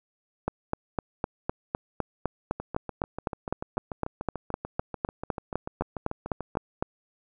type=two click trains; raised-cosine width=1 ms; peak=-19 / -12 dBFS; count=28 / 26; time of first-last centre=2.6-6.553 / 0.48-6.825 s; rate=6.83 / 3.94 Hz; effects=none